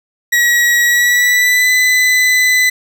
40% pulse tone with pitch glide, 1914 to 2005 Hz, A#6 to B6, +45 to +26 cents, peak -8 dBFS, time 0.32-2.7 s, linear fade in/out 10 ms, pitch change +81 cents, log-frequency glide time 0.84-1.71 s, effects none

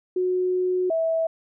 sine tone pair in turn, 365.9 / 652 Hz, F#4 / E5, -19 / -19 cents, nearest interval minor seventh, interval 1000 cents, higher second, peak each -20 dBFS, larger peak neither, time 0.16-0.9 / 0.9-1.27 s, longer first, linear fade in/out 5 ms, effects none

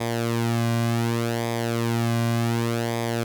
sawtooth tone with flanger, 116.54 Hz, A#2, in tune, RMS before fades -24 dBFS, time 0-3.24 s, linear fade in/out 10 ms, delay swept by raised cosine 0.7 to 2.3 ms, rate 0.67 Hz, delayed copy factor -0.65, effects none

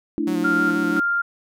sine chord, A suspended fourth, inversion none, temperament equal, 220 / 293.7 / 329.6 Hz, A3 / D4 / E4, 0 / 0 / 0 cents, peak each -28 / -23 / -24 dBFS, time 0.18-1 s, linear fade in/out 0 ms
sawtooth tone with vibrato, 181.6 Hz, F#3, 32 cents flat, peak -23 dBFS, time 0.27-1 s, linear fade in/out 5 ms, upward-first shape square, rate 6.2 Hz, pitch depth 30 cents each way
sine tone with tremolo, 1396.9 Hz, F6, in tune, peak -18 dBFS, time 0.44-1.22 s, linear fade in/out 10 ms, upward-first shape square, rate 1.9 Hz, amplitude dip 50%
effects none

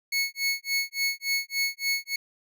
25% pulse tone with tremolo, 2200 Hz, C#7, 14 cents flat, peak -19 dBFS, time 0.12-2.16 s, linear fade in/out 5 ms, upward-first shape sine, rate 3.5 Hz, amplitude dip 100%, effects none

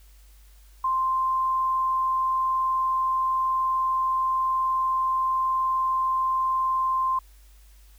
sine tone, 1046.5 Hz, C6, in tune, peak -21 dBFS, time 0.84-7.19 s, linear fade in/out 5 ms, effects added 50 Hz sine -49 dBFS peak until 7.98 s + white hiss -60 dBFS RMS until 7.98 s

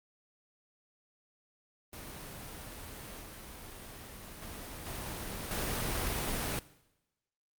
pink noise with level steps, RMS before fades -45 / -47 / -44 / -40 / -34 dBFS, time 1.93-6.59 s, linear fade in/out 0 ms, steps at 3.21 / 4.42 / 4.86 / 5.51 s, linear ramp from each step 2 ms, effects noise-tail reverb RT60 0.9 s tail -18 dB re dry + Opus 32 kbps

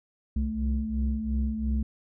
sine tone cluster, 63.7 / 66.6 / 218.8 Hz, C2 / C2 / A3, -46 / +31 / -9 cents, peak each -29 dBFS, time 0.36-1.83 s, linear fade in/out 5 ms, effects tanh soft clip ceiling -17 dBFS

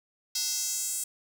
square tone with high-pass filter sweep, 295.4 Hz, D4, 10 cents sharp, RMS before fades -31 dBFS, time 0.35-1.04 s, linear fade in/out 5 ms, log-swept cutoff 5100 to 8300 Hz, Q 2.9, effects none

